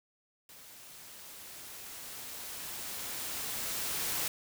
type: noise with level ramp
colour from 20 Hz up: white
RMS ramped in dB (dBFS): -53 to -33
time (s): 0.49-4.28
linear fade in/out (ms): 2
effects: none